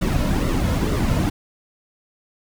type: noise with flanger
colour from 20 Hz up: brown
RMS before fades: -20 dBFS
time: 0.01-1.3 s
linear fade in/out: 10 ms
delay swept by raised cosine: 1.2 to 2.6 ms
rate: 2.2 Hz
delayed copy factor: -0.6
effects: none